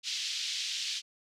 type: band-pass noise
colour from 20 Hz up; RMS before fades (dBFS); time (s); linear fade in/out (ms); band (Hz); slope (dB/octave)
pink; -35; 0.03-1.02; 50; 2900 to 5800; 24
effects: none